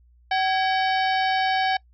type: harmonic tone with a mistuned harmonic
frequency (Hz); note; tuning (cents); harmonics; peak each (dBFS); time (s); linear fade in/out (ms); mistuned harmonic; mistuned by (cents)
760; F#5; +46; 1 / 2 / 3 / 4 / 5 / 6 / 7; -21 / -27 / -31 / -33 / -35 / -37 / -38; 0.31-1.77; 5; 2; +140
effects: noise-tail reverb RT60 0.1 s tail -23 dB re dry + added 60 Hz sine -53 dBFS peak until 1.93 s